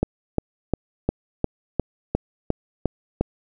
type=click train; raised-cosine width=2 ms; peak=-6 dBFS; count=10; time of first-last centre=0.03-3.21 s; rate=2.83 Hz; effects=none